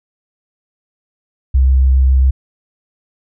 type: tone with vibrato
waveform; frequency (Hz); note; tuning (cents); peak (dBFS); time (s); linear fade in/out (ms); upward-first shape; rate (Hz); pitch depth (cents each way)
sine; 65.6; C2; +5; -7; 1.54-2.31; 10; triangle; 7.3; 12
effects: none